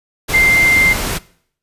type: tone in noise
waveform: sine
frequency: 2093 Hz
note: C7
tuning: in tune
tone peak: -8 dBFS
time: 0.33-0.94 s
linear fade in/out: 20 ms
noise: pink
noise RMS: -20 dBFS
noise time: 0.28-1.19 s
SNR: +9 dB
effects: noise-tail reverb RT60 0.6 s tail -21 dB re dry + resampled to 32000 Hz